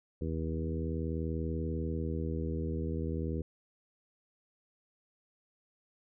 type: harmonic tone with a mistuned harmonic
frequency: 80.4 Hz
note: E2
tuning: 43 cents flat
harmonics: 1 / 2 / 3 / 4 / 5 / 6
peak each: -35 / -38 / -40 / -41 / -42 / -43 dBFS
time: 0.21-3.42 s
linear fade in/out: 5 ms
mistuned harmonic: 1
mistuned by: -22 cents
effects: none